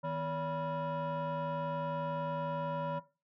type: tone with frequency modulation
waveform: sine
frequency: 568 Hz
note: C#5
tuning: 42 cents sharp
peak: -31 dBFS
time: 0.03-3 s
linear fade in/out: 20 ms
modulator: 409 Hz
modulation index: 1.3
effects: noise-tail reverb RT60 0.3 s tail -17 dB re dry + tanh soft clip ceiling -32 dBFS